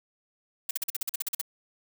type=noise bursts; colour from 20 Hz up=blue; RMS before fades=-29 dBFS; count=12; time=0.69-1.414 s; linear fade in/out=5 ms; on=20 ms; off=44 ms; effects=none